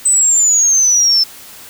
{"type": "exponential sweep", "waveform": "sine", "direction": "down", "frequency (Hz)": [8140, 5270], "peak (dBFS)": -8, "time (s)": [0.05, 1.24], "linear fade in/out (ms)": 10, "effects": ["white hiss -36 dBFS RMS until 1.69 s"]}